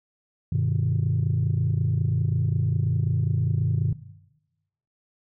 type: chord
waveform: sine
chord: G augmented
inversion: none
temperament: equal with one note detuned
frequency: 98 / 123.47 / 152.89 Hz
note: G2 / B2 / D#3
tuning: 0 / 0 / -30 cents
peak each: -24 dBFS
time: 0.52-3.93 s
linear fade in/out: 5 ms
effects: noise-tail reverb RT60 1.0 s tail -17 dB re dry + tanh soft clip ceiling -15 dBFS